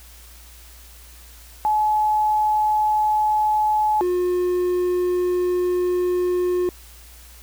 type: tone pair in turn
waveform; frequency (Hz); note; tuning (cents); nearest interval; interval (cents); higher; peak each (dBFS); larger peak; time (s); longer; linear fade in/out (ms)
sine / triangle; 853 / 358.6; G#5 / F4; +46 / +46; octave + minor third; 1500; first; -16; neither; 1.65-4.01 / 4.01-6.69; second; 0
effects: added 59 Hz sine -44 dBFS peak until 7.42 s + white hiss -47 dBFS RMS until 7.42 s